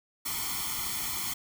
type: noise with comb filter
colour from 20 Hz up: white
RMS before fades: -33 dBFS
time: 0.25-1.34 s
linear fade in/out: 10 ms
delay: 0.92 ms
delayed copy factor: +0.9
effects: none